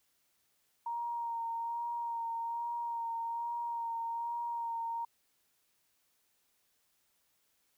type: tone with vibrato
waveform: sine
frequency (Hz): 932.3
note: A#5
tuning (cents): 0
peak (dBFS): -34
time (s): 0.86-5.05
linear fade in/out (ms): 5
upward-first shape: sine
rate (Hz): 1.2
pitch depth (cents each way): 22
effects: white hiss -75 dBFS RMS until 7.77 s